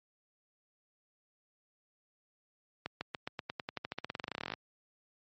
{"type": "accelerating click train", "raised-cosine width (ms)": 0.3, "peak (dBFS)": -20, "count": 28, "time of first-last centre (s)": [2.86, 4.538], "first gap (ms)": 150, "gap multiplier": 0.92, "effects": ["high-pass 100 Hz 12 dB/octave", "MP3 32 kbps"]}